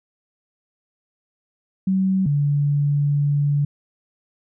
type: tone pair in turn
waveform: sine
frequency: 190 / 144.24 Hz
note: F#3 / D3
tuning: +46 / -31 cents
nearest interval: perfect fourth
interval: 477 cents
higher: first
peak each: -16 dBFS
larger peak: neither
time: 1.87-2.26 / 2.26-3.65 s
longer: second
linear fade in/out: 5 ms
effects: none